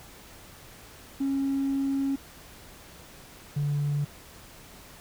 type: tone pair in turn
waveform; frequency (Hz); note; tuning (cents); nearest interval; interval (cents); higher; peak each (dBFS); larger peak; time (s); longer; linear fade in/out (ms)
triangle; 273.6 / 144.93; C#4 / D3; -23 / -23; major seventh; 1100; first; -21; neither; 1.2-2.16 / 3.56-4.05; first; 10
effects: tanh soft clip ceiling -21 dBFS + pink hiss -49 dBFS RMS until 5 s